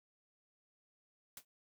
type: noise with exponential decay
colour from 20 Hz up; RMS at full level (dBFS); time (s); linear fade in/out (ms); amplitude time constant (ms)
white; -44; 1.37-1.45; 2; 16
effects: none